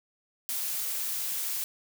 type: noise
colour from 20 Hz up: blue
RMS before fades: -32 dBFS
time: 0.49-1.64 s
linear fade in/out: 0 ms
effects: none